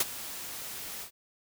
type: noise with ADSR envelope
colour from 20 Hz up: white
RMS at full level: -23 dBFS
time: 0-1.11 s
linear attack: 4 ms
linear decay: 31 ms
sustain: -17 dB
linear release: 91 ms
effects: none